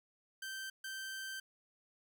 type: tone bursts at uneven times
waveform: sawtooth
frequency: 1557 Hz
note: G6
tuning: 12 cents flat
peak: -38 dBFS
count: 2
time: 0.42-0.7 / 0.84-1.4 s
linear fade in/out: 5 ms
effects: none